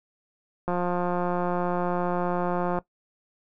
click train, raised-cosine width 1 ms, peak -14 dBFS, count 374, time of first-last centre 0.68-2.787 s, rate 177 Hz, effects noise-tail reverb RT60 0.1 s tail -18 dB re dry

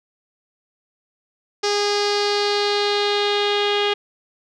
sawtooth tone with low-pass filter sweep, 410.2 Hz, G#4, 21 cents flat, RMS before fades -20 dBFS, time 1.63-3.94 s, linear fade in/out 10 ms, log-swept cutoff 5300 to 3300 Hz, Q 4.1, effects none

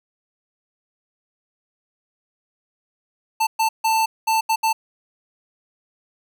square tone bursts at uneven times, 888 Hz, A5, 16 cents sharp, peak -17 dBFS, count 6, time 3.4-3.47 / 3.59-3.69 / 3.84-4.06 / 4.27-4.41 / 4.49-4.56 / 4.63-4.73 s, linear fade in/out 10 ms, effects none

